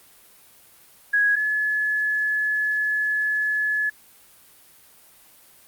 sine tone pair in turn, 1661.2 / 1709.9 Hz, G#6 / A6, 0 / -50 cents, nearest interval minor second, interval 50 cents, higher second, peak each -16 / -20 dBFS, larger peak first, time 1.13-1.36 / 1.36-3.9 s, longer second, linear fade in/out 10 ms, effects white hiss -52 dBFS RMS until 5.67 s + Opus 32 kbps

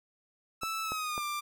sawtooth tone with pitch glide, 1315 to 1185.1 Hz, E6 to D6, -5 to +15 cents, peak -29 dBFS, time 0.61-1.41 s, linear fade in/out 20 ms, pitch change -180 cents, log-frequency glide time 0.83-1.24 s
clicks, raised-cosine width 1 ms, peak -24 dBFS, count 3, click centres 0.634 / 0.92 / 1.179 s
effects none

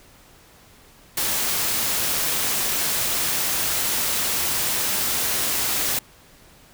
white noise, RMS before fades -23 dBFS, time 1.17-5.99 s, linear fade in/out 5 ms, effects pink hiss -51 dBFS RMS until 6.73 s

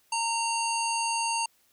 harmonic tone, 920 Hz, A#5, 23 cents flat, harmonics 1 / 3 / 5 / 7 / 9 / 10, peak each -28 / -33 / -35 / -36 / -38 / -38 dBFS, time 0.12-1.46 s, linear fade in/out 5 ms, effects white hiss -66 dBFS RMS until 1.72 s

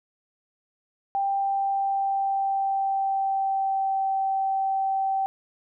sine tone with pitch glide, 789 to 774.6 Hz, G5 to G5, +11 to -21 cents, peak -22 dBFS, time 1.15-5.26 s, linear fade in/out 0 ms, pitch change -32 cents, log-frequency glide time 1.26-4.07 s, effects none

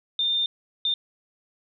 sine tone bursts at uneven times, 3611 Hz, A7, 44 cents sharp, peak -21 dBFS, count 2, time 0.19-0.46 / 0.85-0.94 s, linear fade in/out 2 ms, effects none

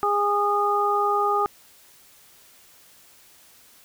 harmonic tone, 409.8 Hz, G#4, 23 cents flat, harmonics 1 / 2 / 3, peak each -25 / -24 / -22 dBFS, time 0.03-1.46 s, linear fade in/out 0 ms, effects white hiss -53 dBFS RMS until 3.84 s

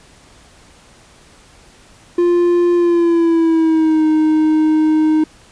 triangle tone with pitch glide, 349.2 to 311.1 Hz, F4 to D#4, 0 to 0 cents, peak -8 dBFS, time 2.18-5.24 s, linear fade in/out 5 ms, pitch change -200 cents, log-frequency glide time 2.75-4.06 s, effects pink hiss -46 dBFS RMS until 5.51 s + resampled to 22050 Hz

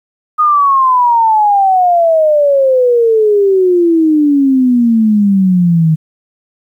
sine exponential sweep, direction down, 1245 to 155.56 Hz, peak -6 dBFS, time 0.38-5.96 s, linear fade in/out 20 ms, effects 8-bit

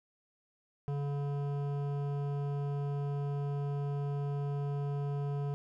sine tone with hard clipping, 142.4 Hz, C#3, 47 cents sharp, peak -34 dBFS, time 0.88-5.54 s, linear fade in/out 0 ms, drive 13 dB, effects none

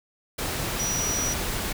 sine tone in noise, 5830 Hz, F#8, 26 cents flat, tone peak -26 dBFS, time 0.79-1.34 s, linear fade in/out 10 ms, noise pink, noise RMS -29 dBFS, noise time 0.38-1.73 s, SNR 0 dB, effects none

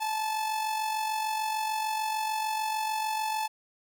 45% pulse tone with amplitude modulation, 870 Hz, A5, 20 cents flat, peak -26 dBFS, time 0-3.48 s, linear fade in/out 20 ms, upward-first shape sine, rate 46.7 Hz, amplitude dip 45%, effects none

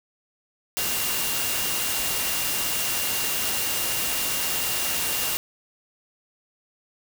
sine tone in noise, 2794 Hz, F7, in tune, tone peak -34 dBFS, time 0.77-5.37 s, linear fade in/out 0 ms, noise white, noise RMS -26 dBFS, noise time 0.77-5.37 s, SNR -11 dB, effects none

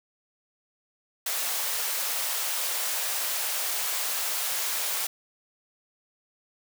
white high-pass noise, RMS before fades -29 dBFS, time 1.26-5.07 s, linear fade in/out 5 ms, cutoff 490 Hz, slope 24 dB/octave, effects none

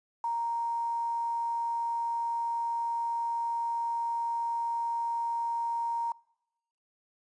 sine tone with quantisation, 932.3 Hz, A#5, in tune, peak -28 dBFS, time 0.24-6.12 s, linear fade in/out 2 ms, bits 9, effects noise-tail reverb RT60 0.9 s tail -25 dB re dry + resampled to 22050 Hz

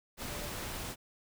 sine tone in noise, 587.3 Hz, D5, in tune, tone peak -48 dBFS, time 0.28-0.52 s, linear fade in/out 50 ms, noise pink, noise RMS -40 dBFS, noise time 0.17-0.96 s, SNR -11 dB, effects none

